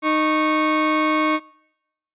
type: tone pair together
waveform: 30% pulse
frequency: 308.7 / 1100 Hz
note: D#4 / C#6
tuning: -14 / -14 cents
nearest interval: octave + minor seventh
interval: 2200 cents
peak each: -17 dBFS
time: 0.02-1.4 s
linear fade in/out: 50 ms
effects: noise-tail reverb RT60 0.9 s tail -26 dB re dry + resampled to 8000 Hz